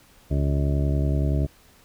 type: harmonic tone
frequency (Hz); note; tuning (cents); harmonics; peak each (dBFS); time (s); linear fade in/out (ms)
70.6; C#2; +32; 1 / 2 / 3 / 4 / 5 / 6 / 8 / 9; -22 / -24 / -35 / -31 / -35 / -38 / -40 / -36; 0.3-1.47; 20
effects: pink hiss -55 dBFS RMS until 1.84 s